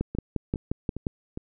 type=two click trains; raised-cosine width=3 ms; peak=-13 / -20 dBFS; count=7 / 4; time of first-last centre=0.01-1.068 / 0.15-1.374 s; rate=5.67 / 2.45 Hz; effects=none